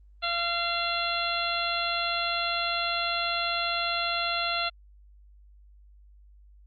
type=harmonic tone with a mistuned harmonic; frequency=685 Hz; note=F5; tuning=34 cents flat; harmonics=1 / 2 / 3 / 4 / 5 / 6; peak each=-33 / -31 / -36 / -33 / -34 / -33 dBFS; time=0.22-4.7 s; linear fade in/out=20 ms; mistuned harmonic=3; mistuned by=+19 cents; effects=added 50 Hz sine -51 dBFS peak until 6.66 s + Opus 32 kbps